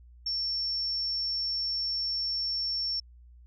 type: tone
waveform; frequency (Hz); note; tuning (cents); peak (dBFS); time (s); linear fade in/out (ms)
sine; 5440; F8; -46; -28; 0.26-3; 5
effects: added 60 Hz sine -50 dBFS peak until 3.46 s